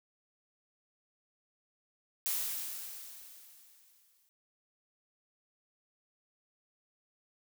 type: noise with exponential decay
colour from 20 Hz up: blue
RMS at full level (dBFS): -32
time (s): 2.26-4.29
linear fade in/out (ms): 0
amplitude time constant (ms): 440
effects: none